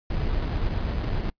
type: noise with sample-and-hold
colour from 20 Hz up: brown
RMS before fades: -26 dBFS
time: 0.1-1.3 s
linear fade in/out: 5 ms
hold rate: 2450 Hz
effects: noise-tail reverb RT60 0.1 s tail -25 dB re dry + resampled to 11025 Hz